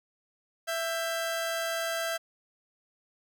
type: tone pair together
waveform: sawtooth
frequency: 663.4 / 1587 Hz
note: E5 / G6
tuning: +11 / +21 cents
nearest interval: octave + minor third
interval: 1510 cents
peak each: -27 / -31 dBFS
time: 0.67-2.18 s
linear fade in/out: 20 ms
effects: none